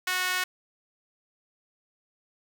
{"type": "tone with high-pass filter", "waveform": "sawtooth", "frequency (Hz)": 366.9, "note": "F#4", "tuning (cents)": -15, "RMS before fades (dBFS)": -28, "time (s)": [0.07, 0.44], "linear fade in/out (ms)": 5, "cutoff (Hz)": 1600, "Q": 1.5, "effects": []}